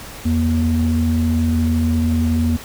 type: tone pair together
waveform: sine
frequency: 84 / 237.6 Hz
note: E2 / A#3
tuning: +33 / +33 cents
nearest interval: octave + tritone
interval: 1800 cents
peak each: -16 dBFS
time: 0.25-2.57 s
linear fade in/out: 10 ms
effects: tanh soft clip ceiling -8 dBFS + pink hiss -35 dBFS RMS until 2.64 s